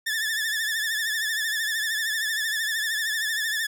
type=tone with vibrato; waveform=sawtooth; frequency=1760 Hz; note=A6; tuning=in tune; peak=-21 dBFS; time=0.06-3.67 s; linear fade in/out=10 ms; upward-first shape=triangle; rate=13 Hz; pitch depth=87 cents each way; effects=none